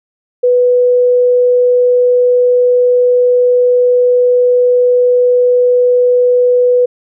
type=tone; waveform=sine; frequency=493.9 Hz; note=B4; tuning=in tune; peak=-6 dBFS; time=0.43-6.86 s; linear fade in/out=10 ms; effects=none